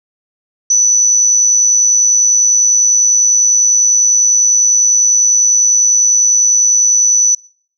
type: tone with amplitude modulation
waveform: sine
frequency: 5970 Hz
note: F#8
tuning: 15 cents sharp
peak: -5 dBFS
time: 0.7-7.35 s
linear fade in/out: 5 ms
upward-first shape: sine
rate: 110 Hz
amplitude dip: 40%
effects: noise-tail reverb RT60 0.5 s tail -23 dB re dry